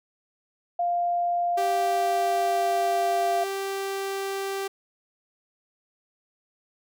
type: tone with pitch glide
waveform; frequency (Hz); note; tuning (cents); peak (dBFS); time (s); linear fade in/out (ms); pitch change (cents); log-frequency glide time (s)
sine; 698.5 to 692.1; F5 to F5; 0 to -16; -22; 0.79-3.44; 5; -16; 1.79-2.72
type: tone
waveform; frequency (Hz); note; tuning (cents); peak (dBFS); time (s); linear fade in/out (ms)
sawtooth; 391.1; G4; -4; -24; 1.57-4.68; 10
effects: none